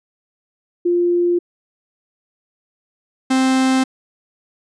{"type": "tone pair in turn", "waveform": ["sine", "45% pulse"], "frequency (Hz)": [349.4, 261.8], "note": ["F4", "C4"], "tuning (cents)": [1, 1], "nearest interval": "perfect fourth", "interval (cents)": 500, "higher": "first", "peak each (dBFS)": -13, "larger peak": "neither", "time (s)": [[0.85, 1.39], [3.3, 3.84]], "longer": "neither", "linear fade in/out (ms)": 10, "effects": ["resampled to 22050 Hz"]}